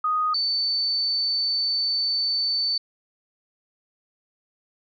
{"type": "tone pair in turn", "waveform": "sine", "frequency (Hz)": [1244.5, 4525], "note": ["D#6", "C#8"], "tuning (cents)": [0, 35], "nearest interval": "octave + minor seventh", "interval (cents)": 2235, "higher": "second", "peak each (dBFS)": [-20, -21], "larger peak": "first", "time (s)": [[0.04, 0.34], [0.34, 2.78]], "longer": "second", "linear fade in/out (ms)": 5, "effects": []}